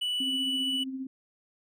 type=tone; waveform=triangle; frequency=2960 Hz; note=F#7; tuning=in tune; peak=-26 dBFS; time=0.01-0.84 s; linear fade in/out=10 ms
type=tone with tremolo; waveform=sine; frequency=263.8 Hz; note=C4; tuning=14 cents sharp; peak=-31 dBFS; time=0.2-1.07 s; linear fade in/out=5 ms; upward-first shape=sine; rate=15 Hz; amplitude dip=45%
effects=none